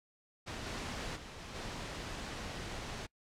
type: noise with level steps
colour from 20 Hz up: pink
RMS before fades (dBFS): -42 / -40 / -48 / -46 / -42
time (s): 0.46-3.07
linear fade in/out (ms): 20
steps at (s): 0.65 / 1.15 / 1.38 / 1.54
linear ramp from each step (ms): 20
effects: noise-tail reverb RT60 0.1 s tail -25 dB re dry + low-pass 6000 Hz 12 dB/octave